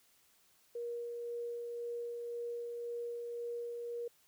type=tone with tremolo; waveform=sine; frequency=474.1 Hz; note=A#4; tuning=29 cents sharp; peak=-37 dBFS; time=0.75-4.08 s; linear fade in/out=5 ms; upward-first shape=sine; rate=1.9 Hz; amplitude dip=25%; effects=white hiss -69 dBFS RMS until 4.27 s